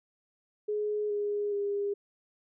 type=tone with pitch steps; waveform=sine; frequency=420 / 412.3 / 404.8 Hz; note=G#4 / G#4 / G#4; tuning=+19 / -13 / -44 cents; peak=-28 dBFS; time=0.68-1.94 s; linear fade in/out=10 ms; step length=420 ms; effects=none